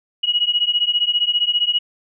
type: beating tone pair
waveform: sine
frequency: 2900 / 2915 Hz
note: F#7 / F#7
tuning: -35 / -26 cents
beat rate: 15 Hz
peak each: -18 / -19 dBFS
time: 0.23-1.79 s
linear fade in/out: 10 ms
effects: none